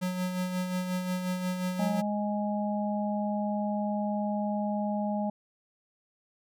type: tone with tremolo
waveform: square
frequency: 182.6 Hz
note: F#3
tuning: 23 cents flat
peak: -28 dBFS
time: 0.01-2.02 s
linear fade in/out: 20 ms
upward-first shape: sine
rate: 5.6 Hz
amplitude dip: 45%
type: harmonic tone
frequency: 207.7 Hz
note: G#3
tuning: in tune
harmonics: 1 / 3 / 4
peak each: -29 / -34 / -35 dBFS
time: 1.79-5.3 s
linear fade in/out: 5 ms
effects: none